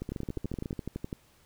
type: two click trains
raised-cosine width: 3 ms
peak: -21 / -22 dBFS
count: 13 / 11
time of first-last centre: 0.12-1.128 / 0.02-0.729 s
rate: 11.9 / 14.1 Hz
effects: pink hiss -63 dBFS RMS until 1.45 s